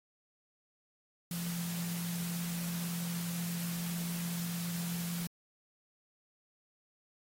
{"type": "tone in noise", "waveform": "sine", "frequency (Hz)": 171.9, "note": "F3", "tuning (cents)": -27, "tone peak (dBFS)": -35, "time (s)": [1.31, 5.27], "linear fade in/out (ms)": 2, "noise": "white", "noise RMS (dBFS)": -43, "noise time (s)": [1.31, 5.27], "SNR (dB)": 5, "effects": ["AAC 48 kbps"]}